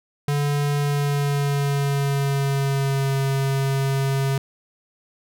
square tone with pitch glide, 144.4 to 136.3 Hz, D3 to C#3, -29 to -29 cents, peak -20 dBFS, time 0.28-4.38 s, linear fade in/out 2 ms, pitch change -100 cents, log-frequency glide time 0.79-3.16 s, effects none

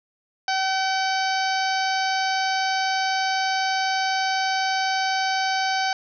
harmonic tone, 764 Hz, G5, 45 cents flat, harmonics 1 / 2 / 3 / 4 / 5 / 6 / 7 / 8, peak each -23 / -27 / -32 / -34 / -36 / -31 / -35 / -38 dBFS, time 0.48-5.93 s, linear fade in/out 2 ms, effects none

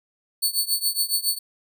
15% pulse tone with tremolo, 4453 Hz, C#8, 7 cents sharp, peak -11 dBFS, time 0.42-1.39 s, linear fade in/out 10 ms, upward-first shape triangle, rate 7.2 Hz, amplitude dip 95%, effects none

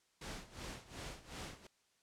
pink noise with tremolo, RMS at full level -45 dBFS, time 0.21-1.67 s, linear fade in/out 5 ms, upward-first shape sine, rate 2.7 Hz, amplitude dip 85%, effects white hiss -75 dBFS RMS until 2.02 s + low-pass 8000 Hz 12 dB/octave

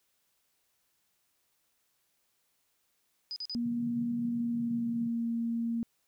sine tone bursts, 4978 Hz, D#8, in tune, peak -35 dBFS, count 3, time 3.31-3.547 s, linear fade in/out 0 ms, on 51 ms, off 42 ms
sine tone with pitch glide, 237.2 to 231.9 Hz, A#3 to A#3, +30 to -9 cents, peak -29 dBFS, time 3.55-5.83 s, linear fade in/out 0 ms, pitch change -39 cents, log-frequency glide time 4.18-5.3 s
white band-pass noise, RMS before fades -45 dBFS, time 3.65-5.08 s, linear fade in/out 10 ms, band 130 to 230 Hz, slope 48 dB/octave
effects white hiss -75 dBFS RMS until 6.07 s

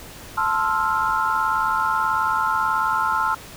sine chord, F major seventh, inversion first, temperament equal, 880 / 1046.5 / 1318.5 / 1396.9 Hz, A5 / C6 / E6 / F6, 0 / 0 / 0 / 0 cents, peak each -24 dBFS, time 0.37-3.35 s, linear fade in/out 10 ms, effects pink hiss -40 dBFS RMS until 3.56 s

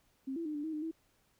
sine tone with pitch steps, 266.9 / 334.1 / 303.9 / 293 / 317.7 / 303.8 / 324.1 Hz, C4 / E4 / D#4 / D4 / D#4 / D#4 / E4, +35 / +23 / -41 / -4 / +36 / -41 / -29 cents, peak -35 dBFS, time 0.27-0.914 s, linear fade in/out 10 ms, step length 92 ms, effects pink hiss -72 dBFS RMS until 1.39 s

